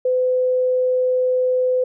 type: tone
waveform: sine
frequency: 507 Hz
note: B4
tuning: 45 cents sharp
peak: -15 dBFS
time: 0.05-1.84 s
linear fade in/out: 5 ms
effects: none